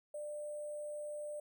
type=tone with sample-and-hold; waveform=sine; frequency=594 Hz; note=D5; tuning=20 cents sharp; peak=-40 dBFS; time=0.14-1.4 s; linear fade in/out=5 ms; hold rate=8820 Hz; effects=none